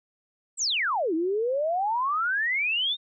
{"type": "exponential two-way sweep", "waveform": "sine", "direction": "down then up", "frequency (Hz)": [8310, 311.1, 3733], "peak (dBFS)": -23, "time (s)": [0.57, 2.97], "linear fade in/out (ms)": 50, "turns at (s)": 1.14, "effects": []}